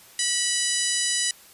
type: harmonic tone with a mistuned harmonic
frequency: 987.8 Hz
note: B5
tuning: in tune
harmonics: 2 / 3 / 4 / 5 / 6 / 7 / 8 / 9 / 10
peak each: -31 / -31 / -31 / -31 / -31 / -31 / -31 / -31 / -31 dBFS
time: 0.19-1.31 s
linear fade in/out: 2 ms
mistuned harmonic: 2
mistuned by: -33 cents
effects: white hiss -50 dBFS RMS until 1.53 s + resampled to 32000 Hz